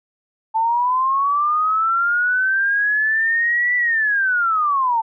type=linear two-way sweep; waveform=sine; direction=up then down; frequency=880 to 1975.5 to 880 Hz; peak=-15 dBFS; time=0.54-5.02 s; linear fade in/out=20 ms; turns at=3.76 s; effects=none